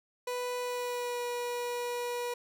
30% pulse tone with pitch glide, 493.9 to 484.6 Hz, B4 to B4, 0 to -33 cents, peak -30 dBFS, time 0.27-2.34 s, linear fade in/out 5 ms, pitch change -33 cents, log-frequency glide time 0.61-1.25 s, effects none

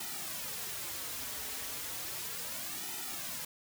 white noise with flanger, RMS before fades -40 dBFS, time 0-3.45 s, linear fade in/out 5 ms, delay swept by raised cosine 1.8 to 5.8 ms, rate 0.34 Hz, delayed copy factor -0.8, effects none

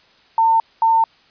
sine tone pair in turn, 903 / 903 Hz, A5 / A5, +45 / +45 cents, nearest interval unison, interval 0 cents, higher neither, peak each -11 dBFS, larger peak neither, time 0.38-0.6 / 0.82-1.04 s, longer neither, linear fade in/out 2 ms, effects white hiss -53 dBFS RMS until 1.3 s + resampled to 11025 Hz

